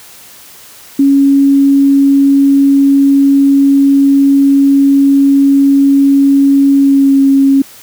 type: tone with pitch glide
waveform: sine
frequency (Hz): 277.2 to 273.4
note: C#4 to C#4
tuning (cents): 0 to -24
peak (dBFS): -4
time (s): 0.99-7.62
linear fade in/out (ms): 5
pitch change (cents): -24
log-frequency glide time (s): 6.76-7.21
effects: white hiss -36 dBFS RMS until 7.82 s + high-pass 60 Hz 12 dB/octave